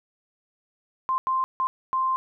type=tone bursts at uneven times; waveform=sine; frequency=1046.5 Hz; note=C6; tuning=in tune; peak=-21 dBFS; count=4; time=1.09-1.18 / 1.27-1.44 / 1.6-1.67 / 1.93-2.16 s; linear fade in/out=0 ms; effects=none